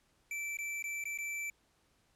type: tone with dropouts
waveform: square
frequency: 2329 Hz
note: D7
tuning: 15 cents flat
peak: -37 dBFS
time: 0.31-1.5 s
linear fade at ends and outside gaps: 2 ms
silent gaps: 0.571-0.587 / 0.825-0.84 / 1.04-1.054 / 1.176-1.186 s
effects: pink hiss -72 dBFS RMS until 2.15 s + low-pass 11000 Hz 12 dB/octave